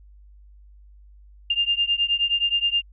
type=beating tone pair; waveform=sine; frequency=2800 / 2809.5 Hz; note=F7 / F7; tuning=+4 / +10 cents; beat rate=9.5 Hz; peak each=-22 / -23 dBFS; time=1.5-2.82 s; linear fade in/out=5 ms; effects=added 50 Hz sine -46 dBFS peak until 2.92 s